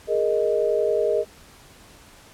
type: chord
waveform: sine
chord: Ab suspended second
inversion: none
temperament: equal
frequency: 415.3 / 466.2 / 622.3 Hz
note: Ab4 / Bb4 / Eb5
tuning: 0 / 0 / 0 cents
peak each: -23 dBFS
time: 0.07-1.25 s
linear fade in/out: 50 ms
effects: pink hiss -49 dBFS RMS until 2.33 s + low-pass 12000 Hz 12 dB/octave